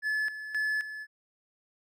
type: tone with tremolo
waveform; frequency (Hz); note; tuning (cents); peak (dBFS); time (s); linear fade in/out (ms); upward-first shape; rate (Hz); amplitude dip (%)
triangle; 1723; A6; -37; -25; 0.02-1.07; 50; square; 1.9; 70
effects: none